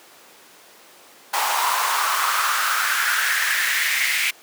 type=noise with high-pass filter sweep; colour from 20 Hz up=pink; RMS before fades=-21 dBFS; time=1.33-4.31 s; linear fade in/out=10 ms; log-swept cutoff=880 to 2200 Hz; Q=4.5; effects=pink hiss -47 dBFS RMS until 4.42 s + high-pass 400 Hz 12 dB/octave